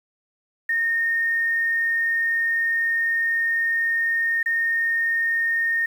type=tone with dropouts; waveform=sine; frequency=1838 Hz; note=A#6; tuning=25 cents flat; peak=-19 dBFS; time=0.69-5.86 s; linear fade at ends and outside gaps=5 ms; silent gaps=4.43-4.459 s; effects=8-bit